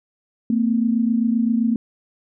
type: tone pair together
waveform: sine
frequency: 226.3 / 254 Hz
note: A3 / B3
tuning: +49 / +49 cents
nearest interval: major second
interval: 200 cents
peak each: -17 / -22 dBFS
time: 0.5-1.76 s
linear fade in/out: 2 ms
effects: none